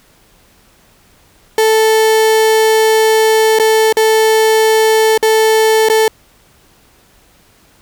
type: tone with dropouts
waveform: 35% pulse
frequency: 440 Hz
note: A4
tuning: in tune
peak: -6 dBFS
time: 1.58-6.08 s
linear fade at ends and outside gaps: 2 ms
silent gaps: 3.588-3.597 / 3.926-3.969 / 5.177-5.227 / 5.887-5.898 s
effects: pink hiss -49 dBFS RMS until 7.81 s